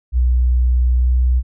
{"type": "tone with pitch glide", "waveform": "sine", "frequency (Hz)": [61.74, 62.39], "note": ["B1", "B1"], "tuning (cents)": [0, 18], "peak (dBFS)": -11, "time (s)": [0.12, 1.43], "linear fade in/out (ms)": 50, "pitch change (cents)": 18, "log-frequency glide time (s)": [1.01, 1.09], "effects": []}